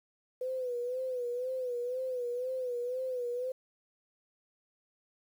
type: tone with vibrato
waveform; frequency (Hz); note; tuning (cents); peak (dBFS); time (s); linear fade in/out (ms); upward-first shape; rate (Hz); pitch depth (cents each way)
sine; 500; B4; +21; -32; 0.41-3.52; 5; sine; 2; 68
effects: 10-bit